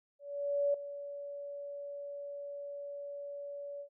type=tone with ADSR envelope; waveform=sine; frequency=570 Hz; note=C#5; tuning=48 cents sharp; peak=-26 dBFS; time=0.19-3.89 s; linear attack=550 ms; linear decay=4 ms; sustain=-14 dB; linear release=86 ms; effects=none